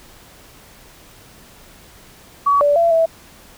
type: tone with pitch steps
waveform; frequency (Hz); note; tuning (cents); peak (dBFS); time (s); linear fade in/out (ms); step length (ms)
sine; 1133 / 580 / 676 / 655; C#6 / D5 / E5 / E5; +37 / -22 / +43 / -11; -11; 2.46-3.06; 10; 150
effects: pink hiss -45 dBFS RMS until 3.57 s